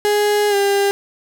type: tone with pitch glide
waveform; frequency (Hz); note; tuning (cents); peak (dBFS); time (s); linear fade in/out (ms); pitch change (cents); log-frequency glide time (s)
35% pulse; 415.3 to 399.8; G#4 to G4; 0 to +34; -12; 0.05-0.91; 0; -66; 0.49-0.55
effects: none